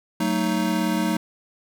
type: chord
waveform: square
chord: D# diminished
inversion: first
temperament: just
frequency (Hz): 186.68 / 224 / 311.1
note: F#3 / A3 / D#4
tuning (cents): +16 / +31 / 0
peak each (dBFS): -26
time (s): 0.2-1.17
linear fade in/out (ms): 5
effects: none